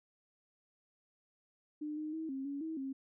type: tone with pitch steps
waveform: sine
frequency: 301 / 307.1 / 320 / 268.3 / 281.5 / 320.6 / 268.8 Hz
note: D4 / D#4 / D#4 / C4 / C#4 / E4 / C4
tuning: +43 / -23 / +49 / +44 / +27 / -48 / +47 cents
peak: -37 dBFS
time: 1.81-2.93 s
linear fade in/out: 10 ms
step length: 160 ms
effects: none